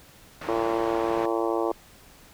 white low-pass noise, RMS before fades -37 dBFS, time 0.41-1.26 s, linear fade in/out 5 ms, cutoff 1500 Hz, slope 12 dB/octave
harmonic tone, 113.5 Hz, A#2, 46 cents flat, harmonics 3 / 4 / 5 / 6 / 7 / 8 / 9 / 10, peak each -27 / -29 / -31 / -33 / -34 / -35 / -36 / -37 dBFS, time 0.48-1.72 s, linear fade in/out 5 ms
effects pink hiss -52 dBFS RMS until 2.33 s

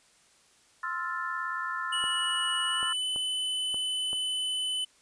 sine chord, F major seventh, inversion second, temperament equal, 1046.5 / 1318.5 / 1396.9 / 1760 Hz, C6 / E6 / F6 / A6, 0 / 0 / 0 / 0 cents, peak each -36 dBFS, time 0.83-2.93 s, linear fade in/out 5 ms
square tone with pitch glide, 2929 to 3015 Hz, F#7 to F#7, -18 to +32 cents, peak -29 dBFS, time 1.92-4.85 s, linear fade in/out 10 ms, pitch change +50 cents, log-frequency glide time 2.66-3.06 s
clicks, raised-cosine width 1 ms, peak -28 dBFS, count 5, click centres 2.04 / 2.829 / 3.161 / 3.744 / 4.131 s
effects white hiss -62 dBFS RMS until 5.01 s + resampled to 22050 Hz

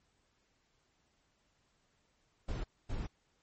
brown noise bursts at uneven times, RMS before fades -37 dBFS, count 2, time 2.48-2.64 / 2.89-3.07 s, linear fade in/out 10 ms, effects pink hiss -75 dBFS RMS until 3.42 s + MP3 32 kbps

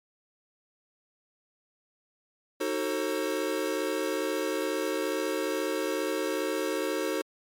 square chord, D# diminished seventh, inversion none, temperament just, 311.1 / 373.4 / 448 / 537.6 Hz, D#4 / F#4 / A4 / C5, 0 / +16 / +31 / +47 cents, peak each -34 dBFS, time 2.6-7.22 s, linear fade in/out 10 ms, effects MP3 64 kbps

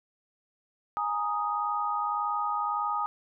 sine chord, Ab suspended second, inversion none, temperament equal, 830.6 / 932.3 / 1244.5 Hz, Ab5 / Bb5 / Eb6, 0 / 0 / 0 cents, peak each -32 / -34 / -29 dBFS, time 0.97-3.06 s, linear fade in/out 0 ms, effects none

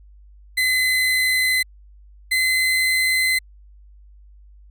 35% pulse tone pair in turn, 2033 / 2046 Hz, B6 / C7, +50 / -39 cents, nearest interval unison, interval 11 cents, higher second, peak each -15 dBFS, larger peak neither, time 0.57-1.63 / 2.31-3.39 s, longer second, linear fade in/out 10 ms, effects added 50 Hz sine -44 dBFS peak until 4.7 s

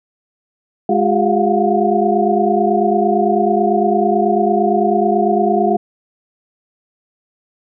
sine tone cluster, 208.3 / 356.3 / 404 / 693 / 722 Hz, G#3 / F4 / G#4 / F5 / F#5, +5 / +35 / -48 / -14 / -43 cents, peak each -18 dBFS, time 0.89-5.77 s, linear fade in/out 5 ms, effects none

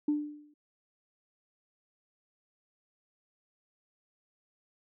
sine tone with exponential decay, 296.7 Hz, D4, 18 cents sharp, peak -22 dBFS, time 0.08-0.54 s, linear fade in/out 5 ms, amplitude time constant 100 ms, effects tanh soft clip ceiling -20 dBFS

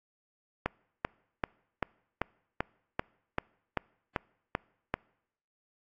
click train, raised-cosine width 0.5 ms, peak -13 dBFS, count 12, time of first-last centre 0.66-4.94 s, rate 2.57 Hz, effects noise-tail reverb RT60 0.8 s tail -26 dB re dry + AAC 48 kbps

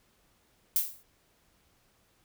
violet noise with exponential decay, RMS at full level -23 dBFS, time 0.76-1.03 s, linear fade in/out 1 ms, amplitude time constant 57 ms, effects pink hiss -68 dBFS RMS until 2.24 s

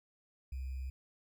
sine tone with sample-and-hold, 65.41 Hz, C2, in tune, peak -37 dBFS, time 0.52-0.9 s, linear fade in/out 5 ms, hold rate 2450 Hz, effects none

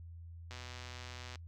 click train, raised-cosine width 0.2 ms, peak -30 dBFS, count 106, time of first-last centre 0.51-1.357 s, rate 124 Hz, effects noise-tail reverb RT60 0.1 s tail -24 dB re dry + added 84 Hz sine -47 dBFS peak until 1.47 s

